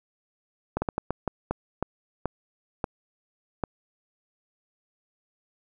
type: slowing click train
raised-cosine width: 1 ms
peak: -12 dBFS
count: 11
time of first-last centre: 0.77-3.638 s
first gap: 50 ms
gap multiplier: 1.36
effects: none